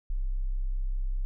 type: tone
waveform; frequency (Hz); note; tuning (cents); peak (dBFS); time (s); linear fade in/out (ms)
sine; 32.53; C1; -9; -26; 0.1-1.25; 0
effects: none